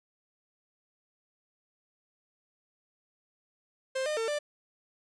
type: tone with pitch steps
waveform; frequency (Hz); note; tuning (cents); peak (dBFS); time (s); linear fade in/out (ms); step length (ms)
45% pulse; 526 / 608 / 450.7 / 591; C5 / D#5 / A4 / D5; +9 / -40 / +42 / +11; -29; 3.95-4.39; 10; 110
effects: resampled to 22050 Hz